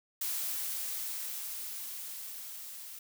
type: noise with level ramp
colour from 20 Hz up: blue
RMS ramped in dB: -34 to -46 dBFS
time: 0.21-2.99 s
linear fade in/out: 5 ms
effects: none